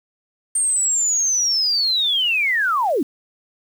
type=linear sweep; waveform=sine; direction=down; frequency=8790 to 236.4 Hz; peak=-16 dBFS; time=0.55-3.03 s; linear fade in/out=5 ms; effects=7-bit